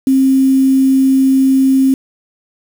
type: tone with quantisation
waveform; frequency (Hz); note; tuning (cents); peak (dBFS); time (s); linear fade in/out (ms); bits
sine; 266.4; C4; +31; -7; 0.07-1.94; 2; 5
effects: none